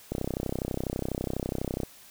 click train, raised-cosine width 2 ms, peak -16 dBFS, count 56, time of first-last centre 0.12-1.833 s, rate 32.1 Hz, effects white hiss -52 dBFS RMS until 2.1 s

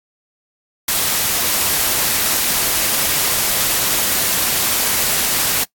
white noise, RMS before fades -17 dBFS, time 0.88-5.64 s, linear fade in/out 5 ms, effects noise-tail reverb RT60 0.1 s tail -21 dB re dry + AAC 64 kbps

